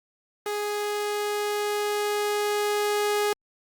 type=tone with level ramp; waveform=sawtooth; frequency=415.3 Hz; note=G#4; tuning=in tune; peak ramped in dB=-23 to -18 dBFS; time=0.46-3.33 s; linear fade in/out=2 ms; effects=Opus 32 kbps